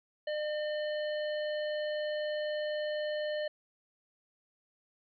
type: harmonic tone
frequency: 604 Hz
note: D5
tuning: 48 cents sharp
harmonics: 1 / 3 / 5 / 7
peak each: -32 / -42 / -46 / -49 dBFS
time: 0.27-3.48 s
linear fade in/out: 5 ms
effects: none